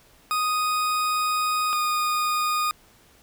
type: tone pair in turn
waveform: 40% pulse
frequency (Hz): 1244.5 / 1230.2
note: D#6 / D#6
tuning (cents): 0 / -20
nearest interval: unison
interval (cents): 20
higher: first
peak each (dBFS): -21 / -21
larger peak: neither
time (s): 0.31-1.73 / 1.73-2.71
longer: first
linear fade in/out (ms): 0
effects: pink hiss -56 dBFS RMS until 3.22 s